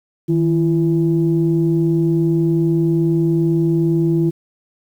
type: tone pair together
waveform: sine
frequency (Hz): 158.7 / 336.3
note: D#3 / E4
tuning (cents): +35 / +35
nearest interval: octave + minor second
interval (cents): 1300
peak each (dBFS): -15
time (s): 0.28-4.31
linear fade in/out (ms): 20
effects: tanh soft clip ceiling -6 dBFS + 8-bit